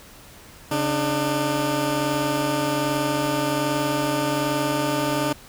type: tone pair together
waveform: 15% pulse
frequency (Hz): 139.07 / 299.4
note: C#3 / D4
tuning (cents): +6 / +33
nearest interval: octave + minor second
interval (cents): 1327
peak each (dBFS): -20 / -16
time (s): 0.71-5.33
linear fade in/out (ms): 5
effects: pink hiss -46 dBFS RMS until 5.48 s